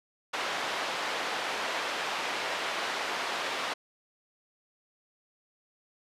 pink band-pass noise, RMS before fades -33 dBFS, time 0.33-3.74 s, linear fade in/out 10 ms, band 610 to 3700 Hz, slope 12 dB/octave, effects resampled to 32000 Hz

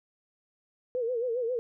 sine tone with vibrato, 480.5 Hz, B4, 48 cents flat, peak -27 dBFS, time 0.95-1.59 s, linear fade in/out 0 ms, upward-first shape sine, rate 7.4 Hz, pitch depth 110 cents each way, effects none

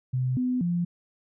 sine tone with pitch steps, 127.9 / 251.3 / 173.8 Hz, C3 / B3 / F3, -39 / +30 / -8 cents, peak -23 dBFS, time 0.13-0.85 s, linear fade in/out 10 ms, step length 240 ms, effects none

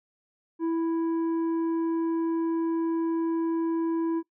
sine tone with tanh clipping, 329.6 Hz, E4, in tune, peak -25 dBFS, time 0.59-4.23 s, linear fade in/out 50 ms, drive 6 dB, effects noise-tail reverb RT60 0.1 s tail -20 dB re dry

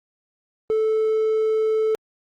triangle tone, 437.8 Hz, A4, 9 cents flat, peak -15 dBFS, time 0.7-1.95 s, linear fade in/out 0 ms, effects tanh soft clip ceiling -11 dBFS + Opus 24 kbps

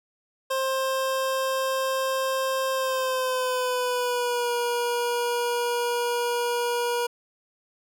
25% pulse tone with pitch glide, 529 to 479.5 Hz, C5 to A#4, +19 to +49 cents, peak -20 dBFS, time 0.5-7.07 s, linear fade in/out 10 ms, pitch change -170 cents, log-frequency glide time 2.72-4.52 s, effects none

